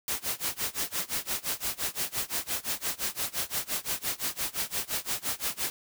white noise with tremolo, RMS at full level -29 dBFS, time 0.08-5.7 s, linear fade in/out 0 ms, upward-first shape sine, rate 5.8 Hz, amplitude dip 95%, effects none

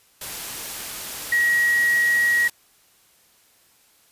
sine tone in noise, 1904 Hz, A#6, 36 cents sharp, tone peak -16 dBFS, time 1.32-2.48 s, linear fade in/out 5 ms, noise white, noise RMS -32 dBFS, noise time 0.21-2.5 s, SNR +13 dB, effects white hiss -58 dBFS RMS until 4.11 s + resampled to 32000 Hz

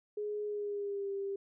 sine tone with pitch glide, 417.9 to 395.4 Hz, G#4 to G4, +11 to +15 cents, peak -34 dBFS, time 0.17-1.36 s, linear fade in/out 5 ms, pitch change -96 cents, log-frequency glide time 0.46-1.11 s, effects none

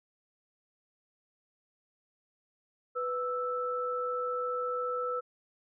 sine tone pair together, 495.9 / 1318.5 Hz, B4 / E6, +7 / 0 cents, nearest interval octave + perfect fourth, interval 1693 cents, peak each -33 / -33 dBFS, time 2.95-5.21 s, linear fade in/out 20 ms, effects none

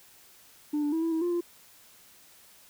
sine tone with pitch steps, 297.4 / 292.9 / 323.9 / 329.8 / 322.1 / 350.1 / 346 Hz, D4 / D4 / E4 / E4 / E4 / F4 / F4, +22 / -5 / -30 / +1 / -40 / +4 / -16 cents, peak -23 dBFS, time 0.73-1.409 s, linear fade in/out 10 ms, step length 97 ms, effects tanh soft clip ceiling -24 dBFS + white hiss -56 dBFS RMS until 2.69 s

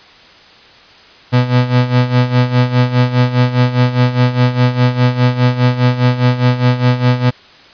35% pulse tone with tremolo, 124.4 Hz, B2, 13 cents sharp, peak -5 dBFS, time 1.32-7.31 s, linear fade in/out 20 ms, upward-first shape sine, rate 4.9 Hz, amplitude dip 75%, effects white hiss -41 dBFS RMS until 7.73 s + resampled to 11025 Hz

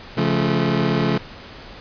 25% pulse chord, Db augmented, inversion none, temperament just, 138.59 / 173.24 / 216.5 Hz, Db3 / F3 / A3, 0 / -14 / -28 cents, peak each -18 dBFS, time 0.17-1.18 s, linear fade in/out 5 ms, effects pink hiss -39 dBFS RMS until 1.8 s + resampled to 11025 Hz

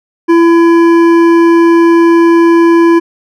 sine tone with hard clipping, 336.1 Hz, E4, 34 cents sharp, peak -5 dBFS, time 0.28-3 s, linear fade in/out 20 ms, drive 11 dB, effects none

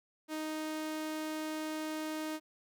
sawtooth tone, 311.1 Hz, D#4, in tune, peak -32 dBFS, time 0.28-2.4 s, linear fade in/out 50 ms, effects none

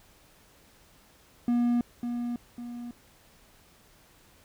triangle tone with echo, 240 Hz, B3, 49 cents flat, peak -20 dBFS, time 1.48-1.81 s, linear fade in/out 2 ms, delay 550 ms, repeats 2, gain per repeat -7 dB, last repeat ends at 2.91 s, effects pink hiss -59 dBFS RMS until 4.44 s

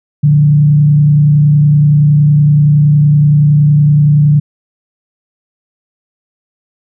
sine tone with frequency modulation, 147.6 Hz, D3, 9 cents sharp, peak -4 dBFS, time 0.23-4.4 s, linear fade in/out 10 ms, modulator 30.7 Hz, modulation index 0.38, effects none

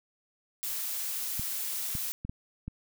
blue noise, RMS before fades -34 dBFS, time 0.63-2.12 s, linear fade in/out 0 ms
clicks, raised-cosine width 5 ms, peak -24 dBFS, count 5, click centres 1.396 / 1.952 / 2.25 / 2.295 / 2.68 s
effects none

